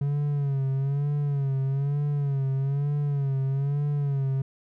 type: tone with vibrato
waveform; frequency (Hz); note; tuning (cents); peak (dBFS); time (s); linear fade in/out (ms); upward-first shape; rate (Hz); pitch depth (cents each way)
triangle; 140; C#3; +18; -21; 0.01-4.42; 5; sine; 1.1; 72
effects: none